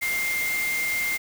sine tone in noise, 2107 Hz, C7, 12 cents sharp, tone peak -24 dBFS, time 0.01-1.18 s, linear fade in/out 20 ms, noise white, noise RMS -32 dBFS, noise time 0.01-1.18 s, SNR +5 dB, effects none

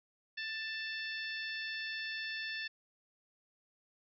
harmonic tone, 884 Hz, A5, 8 cents sharp, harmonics 2 / 3 / 4 / 5 / 6, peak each -40 / -44 / -46 / -48 / -50 dBFS, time 0.37-2.68 s, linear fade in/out 10 ms, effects none

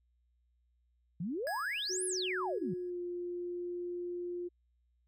sine exponential two-way sweep, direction up then down, 154.1 to 11000 to 154.1 Hz, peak -34 dBFS, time 1.2-2.74 s, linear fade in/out 5 ms, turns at 2.05 s
square tone with exponential decay, 1667 Hz, G#6, 6 cents sharp, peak -38 dBFS, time 1.47-2.9 s, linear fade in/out 0 ms, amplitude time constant 310 ms
sine tone with pitch glide, 370 to 352.3 Hz, F#4 to F4, 0 to +15 cents, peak -36 dBFS, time 1.89-4.49 s, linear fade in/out 20 ms, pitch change -85 cents, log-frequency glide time 2.5-3 s
effects added 60 Hz sine -70 dBFS peak until 5.07 s

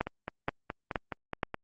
two click trains, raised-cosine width 0.5 ms, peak -19 / -13 dBFS, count 8 / 4, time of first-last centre 0.07-1.544 / 0.01-1.432 s, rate 4.75 / 2.11 Hz, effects Opus 32 kbps

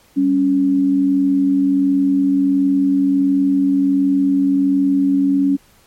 sine tone pair together, 196.9 / 278.3 Hz, G3 / C#4, +8 / +7 cents, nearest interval tritone, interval 599 cents, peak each -22 / -12 dBFS, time 0.16-5.57 s, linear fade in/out 20 ms, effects pink hiss -52 dBFS RMS until 5.86 s + MP3 64 kbps

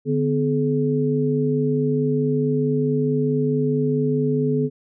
sine tone cluster, 147.5 / 252.1 / 425.5 Hz, D3 / B3 / G#4, +8 / +36 / +42 cents, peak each -22 dBFS, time 0.05-4.7 s, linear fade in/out 50 ms, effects none

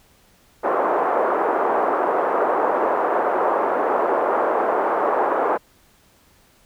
pink band-pass noise, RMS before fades -20 dBFS, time 0.63-5.58 s, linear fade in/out 20 ms, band 400 to 1200 Hz, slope 24 dB/octave, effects pink hiss -56 dBFS RMS until 6.65 s

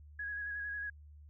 sine tone with vibrato, 1661.2 Hz, G#6, in tune, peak -37 dBFS, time 0.19-0.9 s, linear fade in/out 5 ms, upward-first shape square, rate 11 Hz, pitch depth 19 cents each way, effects added 74 Hz sine -52 dBFS peak until 1.29 s

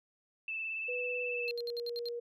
sine tone with vibrato, 2637 Hz, E7, in tune, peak -35 dBFS, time 0.48-1.51 s, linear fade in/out 2 ms, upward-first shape sine, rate 18 Hz, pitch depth 23 cents each way
sine tone with pitch glide, 493.9 to 475.2 Hz, B4 to A#4, 0 to +33 cents, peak -36 dBFS, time 0.88-2.2 s, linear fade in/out 10 ms, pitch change -67 cents, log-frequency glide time 1.22-1.54 s
triangle tone bursts, 4186 Hz, C8, in tune, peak -37 dBFS, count 7, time 1.48-2.086 s, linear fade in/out 0 ms, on 30 ms, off 66 ms
effects none

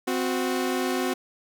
sawtooth tone pair together, 258.6 / 366.1 Hz, C4 / F#4, -20 / -18 cents, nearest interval tritone, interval 602 cents, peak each -23 dBFS, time 0.07-1.14 s, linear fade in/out 10 ms, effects none

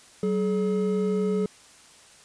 triangle tone pair together, 189.9 / 425.5 Hz, F#3 / G#4, +45 / +42 cents, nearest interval octave + major second, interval 1397 cents, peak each -23 dBFS, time 0.23-1.46 s, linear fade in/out 2 ms, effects white hiss -52 dBFS RMS until 2.24 s + resampled to 22050 Hz

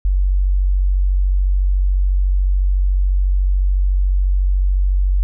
sine tone, 46.97 Hz, F#1, 27 cents sharp, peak -12 dBFS, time 0.05-5.23 s, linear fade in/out 0 ms, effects none

